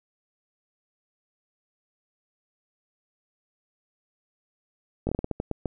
slowing click train, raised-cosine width 2 ms, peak -14 dBFS, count 10, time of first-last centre 5.07-5.657 s, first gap 20 ms, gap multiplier 1.28, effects none

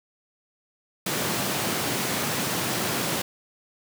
pink high-pass noise, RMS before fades -27 dBFS, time 1.06-3.22 s, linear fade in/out 5 ms, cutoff 120 Hz, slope 24 dB/octave, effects none

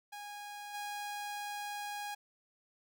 sawtooth tone with level steps, 823 Hz, G#5, 16 cents flat, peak -40 / -35 dBFS, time 0.12-2.15 s, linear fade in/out 10 ms, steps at 0.73 s, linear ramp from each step 20 ms, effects none

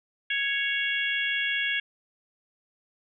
harmonic tone, 554.4 Hz, C#5, in tune, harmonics 3 / 4 / 5 / 6, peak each -29 / -30 / -31 / -32 dBFS, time 0.3-1.8 s, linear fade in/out 5 ms, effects none

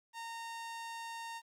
sawtooth tone, 920 Hz, A#5, 23 cents flat, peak -38 dBFS, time 0.13-1.42 s, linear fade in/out 50 ms, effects low-pass 10000 Hz 12 dB/octave + 12-bit

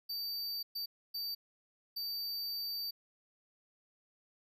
square tone bursts at uneven times, 4626 Hz, D8, 27 cents flat, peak -37 dBFS, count 4, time 0.09-0.63 / 0.75-0.86 / 1.14-1.35 / 1.96-2.91 s, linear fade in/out 10 ms, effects none

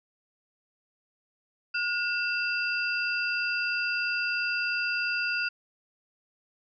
sine tone cluster, 1440 / 2680 / 4797 Hz, F#6 / E7 / D8, -47 / +28 / +36 cents, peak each -29 / -30 / -35 dBFS, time 1.74-5.49 s, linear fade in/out 10 ms, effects none

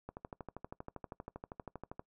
click train, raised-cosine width 1 ms, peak -29 dBFS, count 25, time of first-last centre 0.09-1.995 s, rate 12.6 Hz, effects noise-tail reverb RT60 0.1 s tail -22 dB re dry

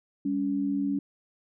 sine tone pair together, 201.4 / 281.4 Hz, G3 / C#4, +47 / +26 cents, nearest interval tritone, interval 579 cents, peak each -31 / -26 dBFS, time 0.25-0.99 s, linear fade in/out 5 ms, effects none

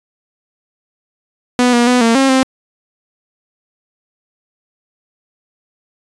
sawtooth tone with pitch steps, 247.3 / 239.2 / 248.5 / 229.3 / 269.1 / 262.4 Hz, B3 / A#3 / B3 / A#3 / C4 / C4, +3 / +45 / +11 / -28 / +49 / +5 cents, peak -5 dBFS, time 1.59-2.43 s, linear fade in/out 0 ms, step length 140 ms, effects resampled to 22050 Hz

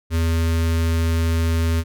square tone with notch filter, 82.41 Hz, E2, in tune, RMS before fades -19 dBFS, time 0.1-1.84 s, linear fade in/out 50 ms, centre 740 Hz, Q 1.6, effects none

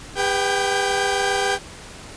sawtooth tone cluster, 402 / 496.2 / 777 / 1604 Hz, G4 / B4 / G5 / G6, +44 / +8 / -16 / +39 cents, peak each -20 / -23 / -19 / -23 dBFS, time 0.15-1.59 s, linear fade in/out 50 ms, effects pink hiss -39 dBFS RMS until 2.16 s + resampled to 22050 Hz

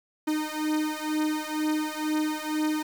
45% pulse beating tone pair, 306.3 / 308.4 Hz, D#4 / D#4, -27 / -15 cents, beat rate 2.1 Hz, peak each -29 / -29 dBFS, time 0.27-2.83 s, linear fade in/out 10 ms, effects 9-bit

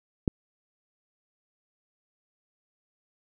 click, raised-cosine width 3 ms, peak -10 dBFS, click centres 0.278 s, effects none

